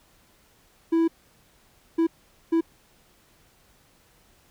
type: tone bursts at uneven times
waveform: triangle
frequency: 329.6 Hz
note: E4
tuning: in tune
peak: -16 dBFS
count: 3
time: 0.92-1.08 / 1.98-2.07 / 2.52-2.61 s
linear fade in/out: 10 ms
effects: pink hiss -60 dBFS RMS until 4.5 s